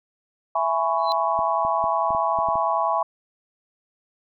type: chord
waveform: sine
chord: C# minor seventh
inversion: first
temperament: just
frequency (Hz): 665.2 / 831.5 / 997.9 / 1108.7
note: E5 / G#5 / B5 / C#6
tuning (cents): +16 / +2 / +18 / 0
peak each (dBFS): -25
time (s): 0.55-3.03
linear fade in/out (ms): 5
type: tone with exponential growth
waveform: sine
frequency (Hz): 4045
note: B7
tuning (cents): +41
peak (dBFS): -22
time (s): 0.98-1.12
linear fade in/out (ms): 0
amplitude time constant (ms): 29
type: clicks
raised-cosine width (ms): 3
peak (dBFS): -25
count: 8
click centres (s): 1.391 / 1.65 / 1.841 / 2.106 / 2.149 / 2.388 / 2.487 / 2.556
effects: none